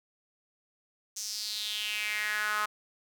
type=tone with high-pass filter sweep; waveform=sawtooth; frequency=211 Hz; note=G#3; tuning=28 cents sharp; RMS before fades=-33 dBFS; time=1.16-2.66 s; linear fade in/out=10 ms; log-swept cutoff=6200 to 1200 Hz; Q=4.5; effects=none